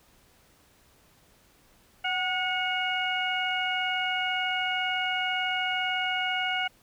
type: tone cluster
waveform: sine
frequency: 747 / 1454 / 2208 / 2866 Hz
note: F#5 / F#6 / C#7 / F7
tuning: +16 / -31 / -7 / +44 cents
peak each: -31 dBFS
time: 2.04-6.68 s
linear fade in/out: 10 ms
effects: tanh soft clip ceiling -15 dBFS + pink hiss -61 dBFS RMS until 6.82 s